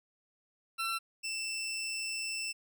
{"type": "tone pair in turn", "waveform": "20% pulse", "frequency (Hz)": [1348, 2669], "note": ["E6", "E7"], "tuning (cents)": [38, 21], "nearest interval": "octave", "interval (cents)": 1183, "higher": "second", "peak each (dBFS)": [-27, -30], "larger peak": "first", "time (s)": [[0.78, 0.99], [1.23, 2.53]], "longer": "second", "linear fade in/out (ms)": 20, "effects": []}